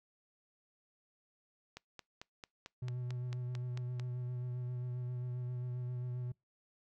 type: click train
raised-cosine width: 0.2 ms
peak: -29 dBFS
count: 11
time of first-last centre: 1.77-3.997 s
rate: 4.49 Hz
type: tone with vibrato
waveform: triangle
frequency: 124 Hz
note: B2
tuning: 7 cents sharp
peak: -35 dBFS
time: 2.82-6.32 s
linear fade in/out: 5 ms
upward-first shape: sine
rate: 7.5 Hz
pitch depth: 20 cents each way
effects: noise-tail reverb RT60 0.2 s tail -26 dB re dry

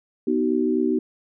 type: chord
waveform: sine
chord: B major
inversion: none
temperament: equal with one note detuned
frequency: 246.9 / 311.1 / 378.9 Hz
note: B3 / D#4 / F#4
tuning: 0 / 0 / +41 cents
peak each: -23 dBFS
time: 0.27-0.99 s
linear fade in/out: 5 ms
effects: none

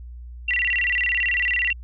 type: tone with vibrato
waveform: sine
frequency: 2318 Hz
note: D7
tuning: 23 cents flat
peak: -19 dBFS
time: 0.48-1.73 s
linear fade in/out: 5 ms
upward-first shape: square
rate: 18 Hz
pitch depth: 290 cents each way
effects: added 60 Hz sine -35 dBFS peak until 1.83 s

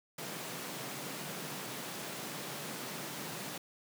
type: high-pass noise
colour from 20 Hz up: pink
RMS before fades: -42 dBFS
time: 0.18-3.58 s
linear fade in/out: 5 ms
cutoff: 130 Hz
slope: 48 dB/octave
effects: none

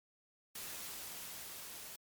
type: noise with level ramp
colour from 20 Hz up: white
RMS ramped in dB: -45 to -49 dBFS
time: 0.55-1.96 s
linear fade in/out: 5 ms
effects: MP3 96 kbps

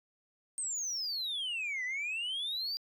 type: exponential two-way sweep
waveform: sine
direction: down then up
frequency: 8560 to 1955 to 4799 Hz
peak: -31 dBFS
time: 0.58-2.77 s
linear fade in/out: 0 ms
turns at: 1.84 s
effects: tanh soft clip ceiling -32 dBFS

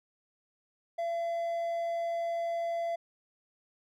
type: tone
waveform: triangle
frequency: 677 Hz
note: E5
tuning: 46 cents sharp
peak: -28 dBFS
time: 0.98-2.96 s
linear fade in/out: 10 ms
effects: none

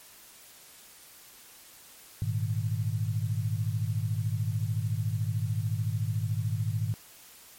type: chord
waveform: sine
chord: Ab suspended second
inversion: none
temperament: equal with one note detuned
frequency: 103.83 / 117.49 / 155.56 Hz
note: Ab2 / Bb2 / Eb3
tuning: 0 / +14 / 0 cents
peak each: -29 / -31 / -35 dBFS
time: 2.22-6.94 s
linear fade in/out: 0 ms
effects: white hiss -52 dBFS RMS until 7.58 s + MP3 64 kbps

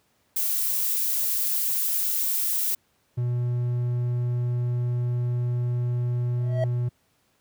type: noise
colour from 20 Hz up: violet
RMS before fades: -25 dBFS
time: 0.36-2.75 s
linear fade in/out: 5 ms
type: tone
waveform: triangle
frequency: 121.9 Hz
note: B2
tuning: 22 cents flat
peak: -20 dBFS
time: 3.17-6.89 s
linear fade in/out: 10 ms
type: tone with exponential growth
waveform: triangle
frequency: 643 Hz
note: E5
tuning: 43 cents flat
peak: -19 dBFS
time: 6.37-6.64 s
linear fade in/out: 2 ms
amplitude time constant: 58 ms
effects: pink hiss -67 dBFS RMS until 7.4 s + high-pass 80 Hz 12 dB/octave

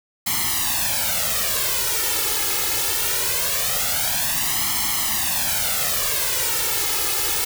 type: noise with flanger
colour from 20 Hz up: white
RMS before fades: -22 dBFS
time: 0.26-7.45 s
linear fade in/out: 10 ms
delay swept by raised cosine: 0.95 to 2.35 ms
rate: 0.22 Hz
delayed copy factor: +0.9
effects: none

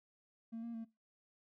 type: tone with pitch steps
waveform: triangle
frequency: 227.5 / 233.1 / 226.5 Hz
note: A#3 / A#3 / A#3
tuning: -42 / 0 / -50 cents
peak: -38 dBFS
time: 0.52-0.85 s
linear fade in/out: 20 ms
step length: 110 ms
effects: noise-tail reverb RT60 0.2 s tail -20 dB re dry + tanh soft clip ceiling -37 dBFS

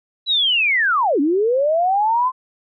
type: linear two-way sweep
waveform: sine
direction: down then up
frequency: 3989 to 268.9 to 1048 Hz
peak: -14 dBFS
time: 0.26-2.32 s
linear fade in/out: 50 ms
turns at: 1.2 s
effects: none

